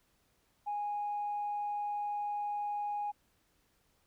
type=tone; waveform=sine; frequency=826 Hz; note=G#5; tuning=10 cents flat; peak=-32 dBFS; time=0.66-3.12 s; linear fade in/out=20 ms; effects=tanh soft clip ceiling -29 dBFS + pink hiss -73 dBFS RMS until 4.06 s